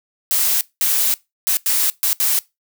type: noise bursts at uneven times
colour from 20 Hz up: blue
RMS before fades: -17 dBFS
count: 6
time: 0.31-0.61 / 0.81-1.14 / 1.47-1.57 / 1.66-1.9 / 2.03-2.13 / 2.2-2.39 s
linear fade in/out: 0 ms
effects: noise-tail reverb RT60 0.2 s tail -21 dB re dry